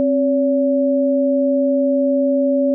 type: tone pair together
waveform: sine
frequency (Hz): 265.9 / 567.5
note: C4 / C#5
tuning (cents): +28 / +41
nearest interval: octave + minor second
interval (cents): 1313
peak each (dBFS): -16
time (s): 0-2.74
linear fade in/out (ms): 0
effects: none